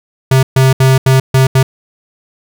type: tone bursts at uneven times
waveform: square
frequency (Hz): 132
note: C3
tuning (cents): +16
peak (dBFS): -6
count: 6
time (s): 0.31-0.43 / 0.56-0.73 / 0.8-0.98 / 1.06-1.2 / 1.34-1.47 / 1.55-1.63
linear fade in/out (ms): 5
effects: none